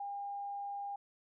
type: tone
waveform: sine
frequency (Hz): 805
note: G5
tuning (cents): +46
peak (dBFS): -38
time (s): 0-0.96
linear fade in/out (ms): 5
effects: none